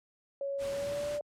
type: tone with pitch glide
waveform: sine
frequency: 556 to 586.3 Hz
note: C#5 to D5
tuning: +5 to -3 cents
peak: -32 dBFS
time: 0.41-1.21 s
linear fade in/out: 2 ms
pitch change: +92 cents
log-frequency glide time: 0.7-1.1 s
type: noise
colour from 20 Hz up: pink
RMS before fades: -44 dBFS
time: 0.58-1.2 s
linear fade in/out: 50 ms
effects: high-pass 60 Hz 12 dB/octave + low-pass 10000 Hz 12 dB/octave